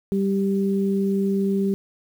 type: tone pair together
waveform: sine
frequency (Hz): 196 / 392.7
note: G3 / G4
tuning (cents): 0 / +3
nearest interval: octave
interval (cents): 1203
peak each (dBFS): -20 / -24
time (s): 0.12-1.74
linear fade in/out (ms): 0
effects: 8-bit